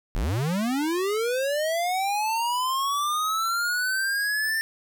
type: linear sweep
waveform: square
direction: up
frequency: 31.04 to 1800 Hz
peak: -24 dBFS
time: 0.15-4.61 s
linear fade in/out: 0 ms
effects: none